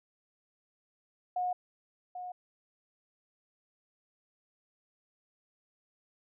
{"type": "tone with echo", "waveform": "sine", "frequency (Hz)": 724, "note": "F#5", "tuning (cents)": -38, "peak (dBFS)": -29, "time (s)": [1.36, 1.53], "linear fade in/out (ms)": 5, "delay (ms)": 790, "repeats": 1, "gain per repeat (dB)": -9, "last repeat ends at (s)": 2.32, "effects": []}